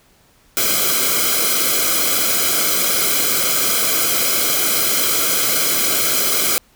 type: noise with comb filter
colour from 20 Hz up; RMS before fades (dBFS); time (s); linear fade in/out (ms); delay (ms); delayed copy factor
white; -17; 0.57-6.58; 0; 1.1; -0.95
effects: pink hiss -54 dBFS RMS until 6.75 s